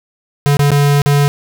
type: tone with dropouts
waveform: square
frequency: 143.4 Hz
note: D3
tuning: 41 cents flat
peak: -9 dBFS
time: 0.46-1.28 s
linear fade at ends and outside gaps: 0 ms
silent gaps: 0.569-0.593 / 0.705-0.717 / 1.018-1.06 s
effects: none